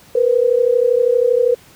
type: tone pair together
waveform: sine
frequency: 470.2 / 502.8 Hz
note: A#4 / B4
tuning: +15 / +31 cents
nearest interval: minor second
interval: 116 cents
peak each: -14 dBFS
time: 0.15-1.55 s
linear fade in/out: 5 ms
effects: pink hiss -46 dBFS RMS until 1.75 s + high-pass 60 Hz 12 dB/octave